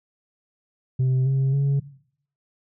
sine tone with pitch steps, 129.7 / 134.51 / 139.49 Hz, C3 / C3 / C#3, -15 / +48 / +11 cents, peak -15 dBFS, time 0.99-1.8 s, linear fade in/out 10 ms, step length 270 ms, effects noise-tail reverb RT60 0.6 s tail -18 dB re dry + tanh soft clip ceiling -17 dBFS

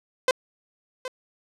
sawtooth tone with echo, 513 Hz, C5, 34 cents flat, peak -13 dBFS, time 0.28-0.31 s, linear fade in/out 2 ms, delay 770 ms, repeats 1, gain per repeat -13 dB, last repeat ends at 1.08 s, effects low-pass 8000 Hz 12 dB/octave

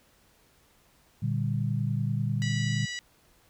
sine chord, G minor, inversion first, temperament equal, 116.54 / 146.83 / 196 Hz, Bb2 / D3 / G3, 0 / 0 / 0 cents, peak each -28 / -30 / -33 dBFS, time 1.22-2.86 s, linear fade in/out 10 ms
harmonic tone, 976 Hz, B5, 21 cents flat, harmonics 2 / 3 / 4 / 5 / 6 / 7 / 8, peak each -36 / -40 / -42 / -44 / -46 / -47 / -48 dBFS, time 2.42-2.99 s, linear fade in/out 0 ms
effects pink hiss -63 dBFS RMS until 3.49 s

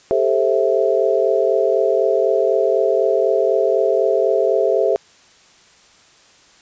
sine chord, A minor seventh, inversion third, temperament just, 396 / 440 / 528 / 660 Hz, G4 / A4 / C5 / E5, +18 / 0 / +16 / +2 cents, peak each -19 dBFS, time 0.11-4.96 s, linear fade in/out 0 ms, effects white hiss -50 dBFS RMS until 6.61 s + resampled to 16000 Hz

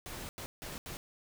pink noise bursts at uneven times, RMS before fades -43 dBFS, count 4, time 0.06-0.29 / 0.38-0.46 / 0.62-0.78 / 0.86-0.97 s, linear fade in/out 0 ms, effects none

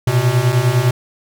square beating tone pair, 117.7 / 127.6 Hz, A#2 / C3, +17 / -43 cents, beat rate 9.9 Hz, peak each -17 / -15 dBFS, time 0.07-0.91 s, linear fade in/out 5 ms, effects none

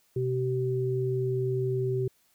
sine tone pair together, 127.1 / 383.1 Hz, C3 / G4, -50 / -40 cents, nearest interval octave + perfect fifth, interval 1910 cents, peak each -28 dBFS, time 0.16-2.08 s, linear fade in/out 5 ms, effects white hiss -67 dBFS RMS until 2.34 s

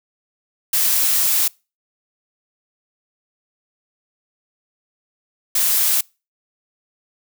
blue noise bursts at uneven times, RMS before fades -17 dBFS, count 2, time 0.73-1.48 / 5.55-6.01 s, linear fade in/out 5 ms, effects noise-tail reverb RT60 0.3 s tail -26 dB re dry

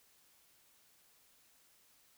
silence, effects white hiss -68 dBFS RMS until 2.17 s

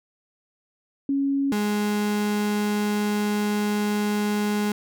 sine / 35% pulse tone pair in turn, 276.9 / 208.1 Hz, C#4 / G#3, -2 / +4 cents, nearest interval perfect fourth, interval 494 cents, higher first, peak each -20 dBFS, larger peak neither, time 1.09-1.52 / 1.52-4.72 s, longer second, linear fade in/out 2 ms, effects none

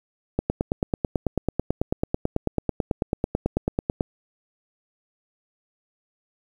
click train, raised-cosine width 2 ms, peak -8 dBFS, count 34, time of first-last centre 0.39-4.008 s, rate 9.12 Hz, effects 8-bit

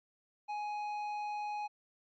sine tone with tanh clipping, 835 Hz, G#5, 9 cents sharp, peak -37 dBFS, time 0.48-1.68 s, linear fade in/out 20 ms, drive 9 dB, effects MP3 64 kbps

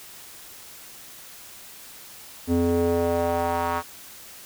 square tone with band-pass filter sweep, 85.2 Hz, F2, 42 cents flat, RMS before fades -23 dBFS, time 2.47-3.83 s, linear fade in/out 50 ms, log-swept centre 300 to 1100 Hz, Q 2.3, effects white hiss -44 dBFS RMS until 4.45 s

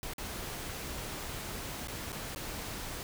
pink noise with dropouts, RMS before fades -40 dBFS, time 0.03-3.03 s, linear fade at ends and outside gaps 0 ms, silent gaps 0.135-0.182 / 1.873-1.883 / 2.12-2.128 / 2.348-2.36 s, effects none

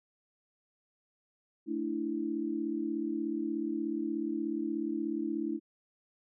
sine chord, A suspended fourth, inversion none, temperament just, 220 / 293.3 / 330 Hz, A3 / D4 / E4, 0 / -2 / +2 cents, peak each -38 / -35 / -34 dBFS, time 1.66-5.6 s, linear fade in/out 50 ms, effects none

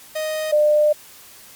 45% pulse / sine tone pair in turn, 622.3 / 600.2 Hz, D#5 / D5, 0 / +38 cents, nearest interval minor second, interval 62 cents, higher first, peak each -22 / -12 dBFS, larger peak second, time 0.15-0.52 / 0.52-0.93 s, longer second, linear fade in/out 10 ms, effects white hiss -44 dBFS RMS until 1.55 s + MP3 96 kbps

